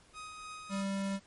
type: tone with tremolo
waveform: sawtooth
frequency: 1254 Hz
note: D#6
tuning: 13 cents sharp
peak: -39 dBFS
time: 0.13-0.85 s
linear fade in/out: 50 ms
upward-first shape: sine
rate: 3.3 Hz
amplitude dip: 30%
type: tone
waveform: square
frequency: 196 Hz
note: G3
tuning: in tune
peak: -33 dBFS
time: 0.69-1.2 s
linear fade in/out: 50 ms
effects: pink hiss -62 dBFS RMS until 1.26 s + MP3 48 kbps